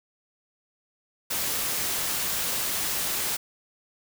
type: noise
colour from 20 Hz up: white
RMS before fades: -28 dBFS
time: 1.3-3.37 s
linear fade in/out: 10 ms
effects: none